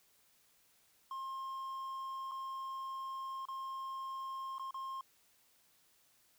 triangle tone with dropouts, 1065 Hz, C6, 30 cents sharp, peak -38 dBFS, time 1.11-5.01 s, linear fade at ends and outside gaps 2 ms, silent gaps 2.313-2.317 / 3.454-3.485 / 4.583-4.595 / 4.709-4.743 s, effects white hiss -70 dBFS RMS until 6.38 s

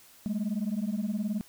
sine beating tone pair, 200 / 219 Hz, G3 / A3, +35 / -8 cents, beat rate 19 Hz, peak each -29 / -29 dBFS, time 0.26-1.41 s, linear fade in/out 0 ms, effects tanh soft clip ceiling -25 dBFS + white hiss -56 dBFS RMS until 1.48 s

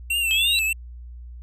square tone with vibrato, 2704 Hz, E7, 43 cents sharp, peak -21 dBFS, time 0.1-0.73 s, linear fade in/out 5 ms, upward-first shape triangle, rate 3.2 Hz, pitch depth 87 cents each way
sine linear sweep, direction up, 3136 to 4000 Hz, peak -20 dBFS, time 0.31-0.59 s, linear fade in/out 0 ms
effects added 60 Hz sine -36 dBFS peak until 1.42 s

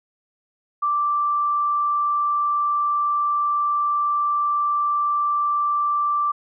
sine tone, 1173 Hz, D6, 2 cents flat, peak -18 dBFS, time 0.82-6.32 s, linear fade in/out 10 ms, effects none

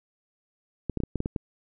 clicks, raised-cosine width 3 ms, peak -15 dBFS, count 8, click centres 0.897 / 0.973 / 1.003 / 1.036 / 1.157 / 1.204 / 1.259 / 1.362 s, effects none

